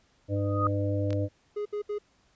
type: harmonic tone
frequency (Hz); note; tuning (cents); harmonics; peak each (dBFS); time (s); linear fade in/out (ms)
100.6; G2; +45; 1 / 3 / 5 / 6; -27 / -32 / -34 / -35; 0.28-1.29; 50
type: tone with exponential growth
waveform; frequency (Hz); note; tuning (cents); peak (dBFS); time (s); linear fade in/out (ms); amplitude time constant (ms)
sine; 1244.5; D#6; 0; -21; 0.36-0.67; 2; 67
type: clicks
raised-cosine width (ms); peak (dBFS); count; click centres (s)
0.2; -24; 2; 1.106 / 1.13
type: tone bursts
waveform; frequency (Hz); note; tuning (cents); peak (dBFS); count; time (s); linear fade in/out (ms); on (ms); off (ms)
triangle; 415.3; G#4; 0; -27; 3; 1.56-1.986; 10; 96; 69
effects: pink hiss -66 dBFS RMS until 2.35 s + resampled to 16000 Hz